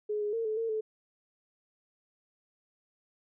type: tone with pitch steps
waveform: sine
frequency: 421.1 / 416.2 / 456.5 / 433.1 / 455 / 435 Hz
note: G#4 / G#4 / A#4 / A4 / A#4 / A4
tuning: +24 / +4 / -36 / -27 / -42 / -20 cents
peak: -29 dBFS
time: 0.09-0.81 s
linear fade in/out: 10 ms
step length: 120 ms
effects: none